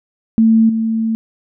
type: tone with level steps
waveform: sine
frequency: 223.8 Hz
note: A3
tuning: 30 cents sharp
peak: -7 / -14 dBFS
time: 0.38-1.15 s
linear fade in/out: 0 ms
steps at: 0.69 s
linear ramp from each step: 5 ms
effects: none